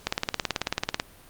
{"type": "click train", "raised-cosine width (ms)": 0.2, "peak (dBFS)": -7, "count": 18, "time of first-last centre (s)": [0.07, 0.999], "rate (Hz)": 18.3, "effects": ["pink hiss -52 dBFS RMS until 1.29 s", "Opus 48 kbps"]}